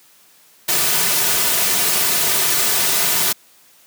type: noise with comb filter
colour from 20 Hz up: white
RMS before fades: -17 dBFS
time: 0.68-3.33 s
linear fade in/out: 10 ms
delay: 3.7 ms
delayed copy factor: -0.55
effects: white hiss -51 dBFS RMS until 3.86 s + high-pass 150 Hz 12 dB/octave